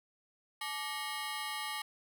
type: ring-modulated tone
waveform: 15% pulse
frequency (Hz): 1015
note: B5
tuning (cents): +47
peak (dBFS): -27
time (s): 0.61-1.82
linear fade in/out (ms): 5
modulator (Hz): 159
effects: none